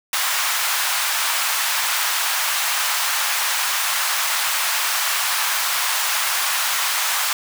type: high-pass noise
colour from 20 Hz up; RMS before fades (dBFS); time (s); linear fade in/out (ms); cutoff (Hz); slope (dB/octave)
pink; -21; 0.13-7.33; 2; 920; 24
effects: none